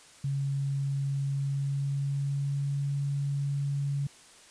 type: tone with pitch glide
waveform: sine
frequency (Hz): 138.59 to 140.93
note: C#3 to C#3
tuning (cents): 0 to +29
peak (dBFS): -27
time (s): 0.24-4.07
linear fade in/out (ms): 5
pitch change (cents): +29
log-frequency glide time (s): 1.26-2.91
effects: white hiss -54 dBFS RMS until 4.5 s + resampled to 22050 Hz